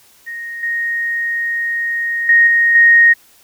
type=tone with level steps; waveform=sine; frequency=1864.7 Hz; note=A#6; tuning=in tune; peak=-24 / -16 / -6 / -9 / -5 dBFS; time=0.26-3.14 s; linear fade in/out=20 ms; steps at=0.63 / 2.29 / 2.47 / 2.75 s; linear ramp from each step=2 ms; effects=white hiss -49 dBFS RMS until 3.43 s